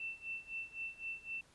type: tone with tremolo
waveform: sine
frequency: 2678 Hz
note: E7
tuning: 27 cents sharp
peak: -38 dBFS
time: 0-1.41 s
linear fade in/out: 2 ms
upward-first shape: sine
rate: 3.9 Hz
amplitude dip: 90%
effects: pink hiss -66 dBFS RMS until 1.54 s + resampled to 24000 Hz